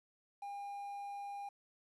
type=tone with quantisation; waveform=triangle; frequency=806 Hz; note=G5; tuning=48 cents sharp; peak=-40 dBFS; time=0.42-1.49 s; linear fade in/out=5 ms; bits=11; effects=resampled to 24000 Hz